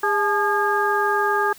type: harmonic tone with a mistuned harmonic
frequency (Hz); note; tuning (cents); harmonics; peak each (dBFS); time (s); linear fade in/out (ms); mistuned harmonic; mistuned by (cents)
406.9; G#4; -35; 1 / 2 / 3 / 4; -23 / -23 / -23 / -23; 0.03-1.53; 5; 2; +86
effects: white hiss -46 dBFS RMS until 1.58 s